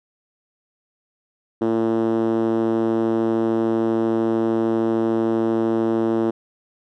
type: tone with band-pass filter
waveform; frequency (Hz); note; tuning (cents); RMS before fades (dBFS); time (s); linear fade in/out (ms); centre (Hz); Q
5% pulse; 113.1; A2; +48; -20; 1.61-6.31; 10; 300; 3.3
effects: none